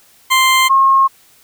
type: tone pair in turn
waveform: 20% pulse / sine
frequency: 1046.5 / 1078.4 Hz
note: C6 / C#6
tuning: 0 / -48 cents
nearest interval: minor second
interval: 52 cents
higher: second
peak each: -4 / -7 dBFS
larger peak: first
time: 0.3-0.69 / 0.69-1.08 s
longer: neither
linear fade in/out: 20 ms
effects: white hiss -49 dBFS RMS until 1.43 s